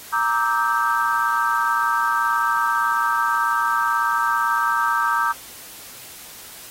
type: chord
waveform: sine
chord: E half-diminished seventh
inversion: second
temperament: equal with one note detuned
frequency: 932.3 / 1174.7 / 1292.9 / 1568 Hz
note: Bb5 / D6 / E6 / G6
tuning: 0 / 0 / -34 / 0 cents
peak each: -23 dBFS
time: 0.12-5.33 s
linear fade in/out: 20 ms
effects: white hiss -40 dBFS RMS until 6.7 s + AAC 48 kbps